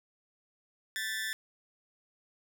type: tone with amplitude modulation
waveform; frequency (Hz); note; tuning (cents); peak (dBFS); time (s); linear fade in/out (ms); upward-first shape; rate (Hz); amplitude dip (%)
sawtooth; 1760; A6; 0; -26; 0.96-1.33; 0; sine; 214; 80
effects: none